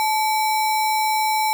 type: tone with sample-and-hold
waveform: sine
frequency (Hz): 867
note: A5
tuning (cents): -26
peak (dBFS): -17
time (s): 0-1.53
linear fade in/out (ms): 0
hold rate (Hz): 3150
effects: none